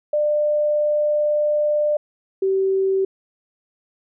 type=tone pair in turn; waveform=sine; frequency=597 / 384.6 Hz; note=D5 / G4; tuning=+28 / -33 cents; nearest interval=minor sixth; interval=761 cents; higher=first; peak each=-16 dBFS; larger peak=neither; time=0.13-1.97 / 2.42-3.05 s; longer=first; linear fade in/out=5 ms; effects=none